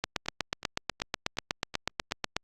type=two click trains; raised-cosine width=0.2 ms; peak=-23 / -10 dBFS; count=6 / 20; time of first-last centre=0.26-2.112 / 0.04-2.366 s; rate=2.7 / 8.17 Hz; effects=Opus 48 kbps